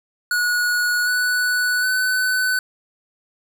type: tone with pitch steps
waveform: square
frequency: 1458 / 1481.8 / 1505.9 Hz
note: F#6 / F#6 / F#6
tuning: -26 / +2 / +30 cents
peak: -18 dBFS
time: 0.31-2.59 s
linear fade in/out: 2 ms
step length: 760 ms
effects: none